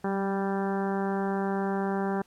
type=harmonic tone with a mistuned harmonic; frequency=196 Hz; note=G3; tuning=in tune; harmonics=1 / 2 / 3 / 4 / 5 / 6 / 7 / 8 / 9; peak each=-29 / -31 / -39 / -34 / -39 / -43 / -43 / -42 / -47 dBFS; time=0.04-2.22 s; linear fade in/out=5 ms; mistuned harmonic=1; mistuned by=-19 cents; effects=pink hiss -62 dBFS RMS until 2.26 s + low-pass 12000 Hz 12 dB/octave